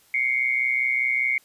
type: tone pair together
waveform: sine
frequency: 2109 / 2234 Hz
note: C7 / C#7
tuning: +13 / +13 cents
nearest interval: minor second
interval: 100 cents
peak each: -23 dBFS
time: 0.14-1.38 s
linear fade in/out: 2 ms
effects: white hiss -58 dBFS RMS until 1.44 s + resampled to 32000 Hz